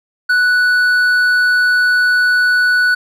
sine tone with hard clipping, 1480 Hz, F#6, in tune, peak -11 dBFS, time 0.29-2.95 s, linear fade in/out 10 ms, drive 5 dB, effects none

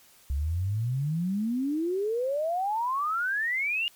sine exponential sweep, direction up, 65.9 to 2881 Hz, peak -25 dBFS, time 0.3-3.88 s, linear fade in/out 0 ms, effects white hiss -57 dBFS RMS until 3.95 s + MP3 96 kbps

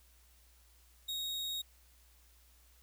40% pulse tone, 3762 Hz, A#7, 15 cents sharp, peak -35 dBFS, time 1.08-1.62 s, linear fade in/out 10 ms, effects added 60 Hz sine -63 dBFS peak until 2.82 s + white hiss -67 dBFS RMS until 2.82 s

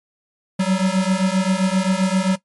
square beating tone pair, 185.2 / 192.8 Hz, F#3 / G3, +2 / -28 cents, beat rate 7.6 Hz, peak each -19 / -20 dBFS, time 0.59-2.36 s, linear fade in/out 10 ms, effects noise-tail reverb RT60 0.1 s tail -17 dB re dry + MP3 48 kbps

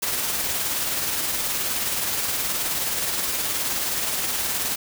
white noise with tremolo, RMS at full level -24 dBFS, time 0.02-4.76 s, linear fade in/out 10 ms, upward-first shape sine, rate 19 Hz, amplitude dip 30%, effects none

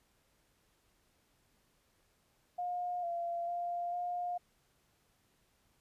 sine tone with pitch steps, 713 / 687 / 698 / 709 Hz, F5 / F5 / F5 / F5, +36 / -29 / -1 / +26 cents, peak -34 dBFS, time 2.58-4.38 s, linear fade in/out 10 ms, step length 450 ms, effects pink hiss -73 dBFS RMS until 5.8 s + resampled to 32000 Hz

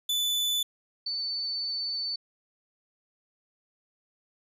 40% pulse / sine tone pair in turn, 3491 / 4508 Hz, A7 / C#8, -14 / +28 cents, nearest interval major third, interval 442 cents, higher second, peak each -24 / -29 dBFS, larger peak first, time 0.09-0.63 / 1.06-2.16 s, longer second, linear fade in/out 5 ms, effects none

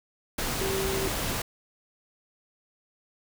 sine tone in noise, 386.5 Hz, G4, 24 cents flat, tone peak -29 dBFS, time 0.61-1.08 s, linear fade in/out 5 ms, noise pink, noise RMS -30 dBFS, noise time 0.38-1.42 s, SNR -2 dB, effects none

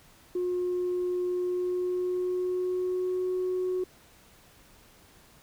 sine tone with pitch glide, 359.4 to 367.4 Hz, F4 to F#4, +50 to -12 cents, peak -25 dBFS, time 0.35-3.84 s, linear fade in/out 5 ms, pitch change +38 cents, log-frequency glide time 1.34-3.27 s, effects tanh soft clip ceiling -23 dBFS + pink hiss -57 dBFS RMS until 5.42 s

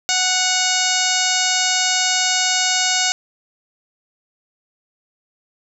harmonic tone with a mistuned harmonic, 740 Hz, F#5, in tune, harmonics 1 / 2 / 3 / 4 / 5 / 6 / 7 / 8 / 9 / 10, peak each -25 / -25 / -25 / -25 / -25 / -25 / -25 / -25 / -25 / -25 dBFS, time 0.09-3.12 s, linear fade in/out 0 ms, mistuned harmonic 4, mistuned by -38 cents, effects none

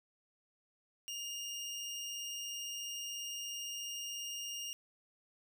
25% pulse tone, 2831 Hz, F7, 23 cents sharp, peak -36 dBFS, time 1.08-4.73 s, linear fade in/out 0 ms, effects none

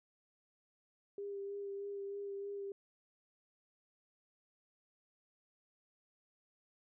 sine tone with vibrato, 400 Hz, G4, 35 cents sharp, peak -40 dBFS, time 1.18-2.72 s, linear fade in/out 2 ms, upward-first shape sine, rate 3.2 Hz, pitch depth 17 cents each way, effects none

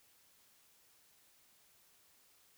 silence, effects white hiss -68 dBFS RMS until 2.57 s

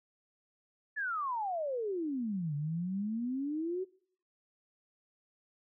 sine exponential two-way sweep, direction down then up, 1760 to 142.4 to 383.7 Hz, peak -32 dBFS, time 0.96-3.85 s, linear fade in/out 20 ms, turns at 2.55 s, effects noise-tail reverb RT60 0.6 s tail -24 dB re dry

